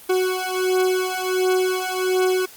40% pulse beating tone pair, 370 / 371.4 Hz, F#4 / F#4, 0 / +7 cents, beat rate 1.4 Hz, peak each -21 dBFS, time 0.09-2.46 s, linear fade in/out 10 ms, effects white hiss -44 dBFS RMS until 2.56 s + Opus 32 kbps

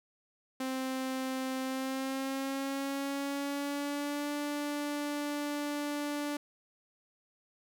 sawtooth tone with pitch glide, 261.6 to 291.9 Hz, C4 to D4, 0 to -10 cents, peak -29 dBFS, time 0.6-6.37 s, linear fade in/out 5 ms, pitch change +190 cents, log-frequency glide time 1.61-4.32 s, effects none

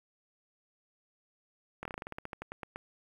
slowing click train, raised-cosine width 0.5 ms, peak -24 dBFS, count 16, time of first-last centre 1.83-2.76 s, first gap 23 ms, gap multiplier 1.13, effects 9-bit

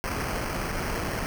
pink noise with sample-and-hold, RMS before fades -30 dBFS, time 0.04-1.26 s, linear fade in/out 0 ms, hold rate 3675 Hz, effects none

